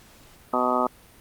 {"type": "harmonic tone", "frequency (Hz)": 125.2, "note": "B2", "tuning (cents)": 24, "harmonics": [2, 3, 4, 5, 6, 7, 8, 9, 10], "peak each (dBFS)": [-28, -31, -31, -27, -31, -28, -32, -29, -26], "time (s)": [0.53, 0.87], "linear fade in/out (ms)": 5, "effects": ["pink hiss -52 dBFS RMS until 1.2 s", "Opus 48 kbps"]}